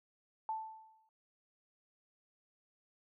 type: tone with exponential decay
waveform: sine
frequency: 880 Hz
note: A5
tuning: in tune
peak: -33 dBFS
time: 0.49-1.09 s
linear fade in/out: 1 ms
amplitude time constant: 130 ms
effects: none